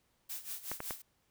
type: noise with tremolo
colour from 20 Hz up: blue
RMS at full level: -40 dBFS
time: 0.29-1.02 s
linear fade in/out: 10 ms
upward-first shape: sine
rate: 5.4 Hz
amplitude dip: 80%
type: clicks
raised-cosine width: 0.5 ms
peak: -23 dBFS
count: 3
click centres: 0.716 / 0.804 / 0.908 s
effects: pink hiss -75 dBFS RMS until 1.3 s